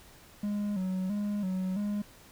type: tone with vibrato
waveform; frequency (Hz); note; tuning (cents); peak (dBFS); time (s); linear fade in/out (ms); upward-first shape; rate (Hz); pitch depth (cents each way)
triangle; 196; G3; 0; -27; 0.43-2.02; 5; square; 1.5; 87
effects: pink hiss -55 dBFS RMS until 2.31 s